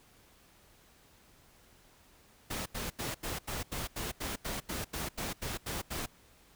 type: noise bursts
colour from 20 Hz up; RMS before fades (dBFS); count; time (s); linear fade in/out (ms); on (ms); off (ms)
pink; -37; 15; 2.5-6.062; 10; 160; 83
effects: pink hiss -62 dBFS RMS until 6.55 s